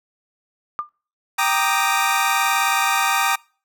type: tone with exponential decay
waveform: sine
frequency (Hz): 1198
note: D6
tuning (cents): +34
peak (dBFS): -17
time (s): 0.79-0.89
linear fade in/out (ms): 0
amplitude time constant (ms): 20
type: chord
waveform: 25% pulse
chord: Eb major seventh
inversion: first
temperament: equal with one note detuned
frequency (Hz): 784 / 932.3 / 1185.6 / 1244.5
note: G5 / Bb5 / D6 / Eb6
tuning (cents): 0 / 0 / +16 / 0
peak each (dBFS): -19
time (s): 1.38-3.36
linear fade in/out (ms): 10
effects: noise-tail reverb RT60 0.4 s tail -26 dB re dry